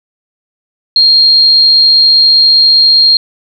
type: tone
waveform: sine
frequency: 4225 Hz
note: C8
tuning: 16 cents sharp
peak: -3 dBFS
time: 0.96-3.17 s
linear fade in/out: 2 ms
effects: none